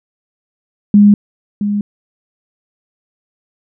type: tone with echo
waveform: sine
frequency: 205.3 Hz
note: G#3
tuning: 20 cents flat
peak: -3 dBFS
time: 0.94-1.14 s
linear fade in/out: 2 ms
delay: 670 ms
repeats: 1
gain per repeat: -10 dB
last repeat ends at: 1.81 s
effects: none